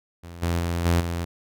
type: tone with level steps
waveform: sawtooth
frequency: 85.5 Hz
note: F2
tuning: 36 cents flat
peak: -34 / -18 / -20 / -14 / -22 dBFS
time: 0.23-1.25 s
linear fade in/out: 10 ms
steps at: 0.42 / 0.59 / 0.85 / 1 s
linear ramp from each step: 10 ms
effects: none